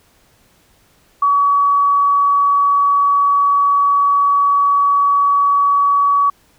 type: tone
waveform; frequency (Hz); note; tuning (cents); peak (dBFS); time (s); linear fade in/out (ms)
sine; 1134; C#6; +39; -10; 1.22-6.3; 5
effects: pink hiss -54 dBFS RMS until 6.58 s